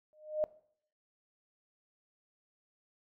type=tone with exponential growth; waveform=sine; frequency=613 Hz; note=D#5; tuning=26 cents flat; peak=-25 dBFS; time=0.13-0.44 s; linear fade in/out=0 ms; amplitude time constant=67 ms; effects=noise-tail reverb RT60 0.6 s tail -20 dB re dry